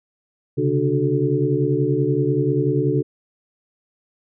sine tone cluster, 133 / 143.4 / 296.8 / 370.7 / 436.4 Hz, C3 / D3 / D4 / F#4 / A4, +29 / -41 / +18 / +3 / -14 cents, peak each -23 dBFS, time 0.57-3.03 s, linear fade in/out 20 ms, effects none

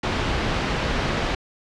pink low-pass noise, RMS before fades -24 dBFS, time 0.03-1.35 s, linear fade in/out 5 ms, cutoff 3700 Hz, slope 12 dB/octave, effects low-pass 7000 Hz 12 dB/octave

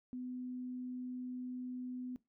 sine tone, 251.2 Hz, B3, 30 cents sharp, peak -40 dBFS, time 0.13-2.16 s, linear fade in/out 0 ms, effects noise-tail reverb RT60 0.2 s tail -19 dB re dry

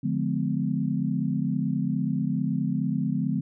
sine chord, D diminished seventh, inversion none, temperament just, 146.83 / 176.2 / 211.4 / 253.7 Hz, D3 / F3 / Ab3 / Cb4, 0 / +16 / +31 / +47 cents, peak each -29 dBFS, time 0.03-3.41 s, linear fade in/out 10 ms, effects none

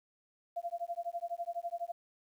sine tone with tremolo, 688 Hz, F5, 26 cents flat, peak -32 dBFS, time 0.56-1.92 s, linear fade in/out 10 ms, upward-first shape sine, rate 12 Hz, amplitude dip 100%, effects 11-bit

